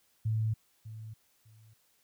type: tone with echo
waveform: sine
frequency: 110 Hz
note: A2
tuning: in tune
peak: -27 dBFS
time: 0.25-0.54 s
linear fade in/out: 10 ms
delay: 600 ms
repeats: 2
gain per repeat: -14 dB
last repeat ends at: 1.74 s
effects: white hiss -70 dBFS RMS until 2.03 s